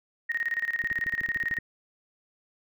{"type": "tone with tremolo", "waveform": "sine", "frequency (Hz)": 1864.7, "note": "A#6", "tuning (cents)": 0, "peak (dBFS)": -24, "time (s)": [0.29, 1.59], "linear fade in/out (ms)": 10, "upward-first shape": "square", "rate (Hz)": 18, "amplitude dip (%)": 80}
{"type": "click train", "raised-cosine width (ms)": 3, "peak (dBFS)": -30, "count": 11, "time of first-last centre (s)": [0.84, 1.586], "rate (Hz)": 13.4}
{"effects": []}